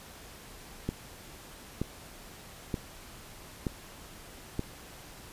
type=click train; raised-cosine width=3 ms; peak=-17 dBFS; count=5; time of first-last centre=0.89-4.594 s; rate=1.08 Hz; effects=pink hiss -49 dBFS RMS until 5.32 s + resampled to 32000 Hz